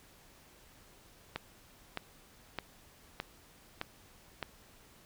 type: click train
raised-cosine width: 0.3 ms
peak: -19 dBFS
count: 6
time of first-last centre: 1.36-4.427 s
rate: 1.63 Hz
effects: pink hiss -60 dBFS RMS until 5.05 s